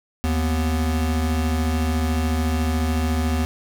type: tone pair together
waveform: square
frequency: 77.67 / 246.9 Hz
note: D#2 / B3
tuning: -2 / 0 cents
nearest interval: octave + minor sixth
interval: 2002 cents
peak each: -21 / -26 dBFS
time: 0.24-3.45 s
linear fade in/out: 0 ms
effects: none